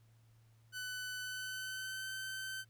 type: tone with pitch glide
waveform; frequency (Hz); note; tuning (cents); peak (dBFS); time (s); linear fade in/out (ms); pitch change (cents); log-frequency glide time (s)
sawtooth; 1500 to 1538.6; F#6 to G6; +23 to -33; -37; 0.72-2.65; 50; +44; 1.17-2.11
effects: added 113 Hz sine -63 dBFS peak until 2.69 s + pink hiss -75 dBFS RMS until 2.69 s